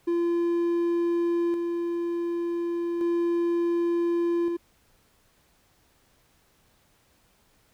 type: tone with tremolo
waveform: triangle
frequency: 342.5 Hz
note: F4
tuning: 34 cents flat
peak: -20 dBFS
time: 0.07-4.57 s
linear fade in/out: 10 ms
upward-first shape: square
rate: 0.34 Hz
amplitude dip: 35%
effects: pink hiss -64 dBFS RMS until 7.73 s